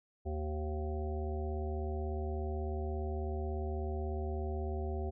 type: harmonic tone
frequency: 76.5 Hz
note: D#2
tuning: 29 cents flat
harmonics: 1 / 3 / 5 / 7 / 9 / 10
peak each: -35 / -46 / -41 / -49 / -46 / -50 dBFS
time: 0.25-5.11 s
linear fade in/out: 20 ms
effects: none